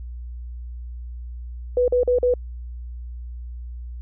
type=tone bursts; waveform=sine; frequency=494.1 Hz; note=B4; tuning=1 cent sharp; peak=-15 dBFS; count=4; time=1.77-2.339 s; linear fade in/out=2 ms; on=110 ms; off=43 ms; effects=added 60 Hz sine -31 dBFS peak until 4.01 s